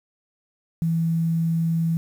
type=tone with quantisation; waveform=sine; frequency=164.81 Hz; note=E3; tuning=in tune; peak=-19 dBFS; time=0.82-1.97 s; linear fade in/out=0 ms; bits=8; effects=none